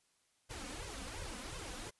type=noise with flanger; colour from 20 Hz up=pink; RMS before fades=-45 dBFS; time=0.49-1.91 s; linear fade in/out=20 ms; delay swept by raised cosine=1.9 to 4.1 ms; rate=2.8 Hz; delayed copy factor=+0.9; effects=white hiss -75 dBFS RMS until 1.99 s + resampled to 24000 Hz